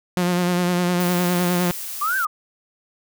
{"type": "tone with vibrato", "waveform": "sawtooth", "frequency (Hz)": 177.6, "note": "F3", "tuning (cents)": 29, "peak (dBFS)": -14, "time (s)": [0.17, 1.71], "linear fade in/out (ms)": 0, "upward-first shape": "sine", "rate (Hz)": 9.8, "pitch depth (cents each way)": 30}
{"type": "noise", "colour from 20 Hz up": "blue", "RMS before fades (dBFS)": -31, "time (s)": [1, 2.25], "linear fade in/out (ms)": 2}
{"type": "linear two-way sweep", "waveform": "sine", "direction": "up then down", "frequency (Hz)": [1126, 1598, 1171], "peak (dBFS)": -19, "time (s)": [2.01, 2.27], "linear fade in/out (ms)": 10, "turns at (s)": 2.17}
{"effects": []}